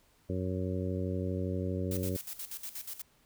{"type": "harmonic tone", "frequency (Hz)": 92.5, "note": "F#2", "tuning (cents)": 0, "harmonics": [1, 2, 3, 4, 5, 6], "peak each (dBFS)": [-34, -37, -39, -40, -41, -42], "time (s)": [0.29, 2.17], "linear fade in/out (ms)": 10}
{"type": "noise with tremolo", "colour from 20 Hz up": "blue", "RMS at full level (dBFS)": -40, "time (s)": [1.91, 3.02], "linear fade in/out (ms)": 5, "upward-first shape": "square", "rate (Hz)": 8.3, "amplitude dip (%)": 75}
{"effects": ["pink hiss -67 dBFS RMS until 3.25 s"]}